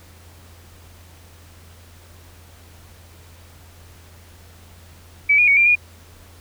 sine tone with pitch steps, 2292 / 2439 / 2239 / 2379 / 2438 Hz, D7 / D#7 / C#7 / D7 / D#7, -43 / -35 / +17 / +22 / -36 cents, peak -11 dBFS, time 5.29-5.755 s, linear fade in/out 10 ms, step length 93 ms, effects added 85 Hz sine -45 dBFS peak until 6.4 s + pink hiss -49 dBFS RMS until 6.4 s

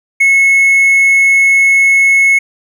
triangle tone with hard clipping, 2188 Hz, C#7, 23 cents flat, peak -6 dBFS, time 0.2-2.39 s, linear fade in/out 10 ms, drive 5 dB, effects none

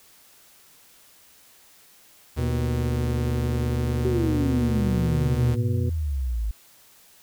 45% pulse tone with pitch glide, 77.78 to 75.22 Hz, D#2 to D2, 0 to +42 cents, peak -26 dBFS, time 2.36-5.56 s, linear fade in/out 20 ms, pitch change -58 cents, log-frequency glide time 2.48-3.05 s
harmonic tone, 121.6 Hz, B2, 26 cents flat, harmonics 1 / 2 / 3 / 4, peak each -25 / -31 / -35 / -37 dBFS, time 2.38-5.9 s, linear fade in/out 10 ms
sine exponential sweep, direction down, 384.2 to 51.4 Hz, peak -23 dBFS, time 4.05-6.51 s, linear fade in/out 0 ms
effects white hiss -54 dBFS RMS until 7.22 s

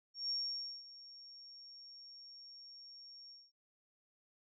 sine tone with ADSR envelope, 5530 Hz, F8, 18 cents flat, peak -34 dBFS, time 0.14-3.52 s, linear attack 160 ms, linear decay 530 ms, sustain -18 dB, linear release 210 ms, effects none

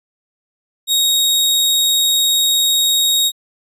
sawtooth tone, 3763 Hz, A#7, 16 cents sharp, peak -9 dBFS, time 0.87-3.32 s, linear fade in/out 50 ms, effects resampled to 32000 Hz

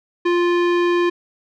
square tone with low-pass filter, 349.2 Hz, F4, in tune, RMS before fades -17 dBFS, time 0.25-1.1 s, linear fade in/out 10 ms, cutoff 2700 Hz, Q 1, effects none

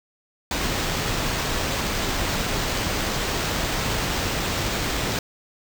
pink noise with sample-and-hold, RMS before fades -25 dBFS, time 0.51-5.19 s, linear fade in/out 2 ms, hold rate 11025 Hz, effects none

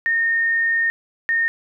sine tone pair in turn, 1835 / 1835 Hz, A#6 / A#6, -28 / -28 cents, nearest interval unison, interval 0 cents, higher neither, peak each -16 dBFS, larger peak neither, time 0.06-0.9 / 1.29-1.48 s, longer first, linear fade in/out 0 ms, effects none

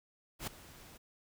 pink noise with ADSR envelope, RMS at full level -37 dBFS, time 0.39-0.98 s, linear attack 84 ms, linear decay 4 ms, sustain -18 dB, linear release 16 ms, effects none

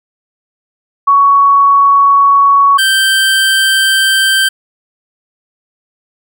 sine / 25% pulse tone pair in turn, 1118 / 1563.4 Hz, C#6 / G6, +14 / -5 cents, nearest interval tritone, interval 581 cents, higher second, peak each -4 dBFS, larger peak neither, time 1.07-2.78 / 2.78-4.49 s, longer neither, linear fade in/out 10 ms, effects none

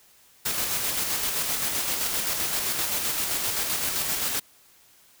white noise with tremolo, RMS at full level -26 dBFS, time 0.45-4.4 s, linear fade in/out 10 ms, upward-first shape square, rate 7.7 Hz, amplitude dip 30%, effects white hiss -57 dBFS RMS until 5.2 s

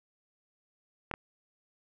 clicks, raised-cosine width 0.5 ms, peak -19 dBFS, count 2, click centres 1.113 / 1.139 s, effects none

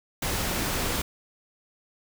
pink noise, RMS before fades -28 dBFS, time 0.22-1.02 s, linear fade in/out 5 ms, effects none

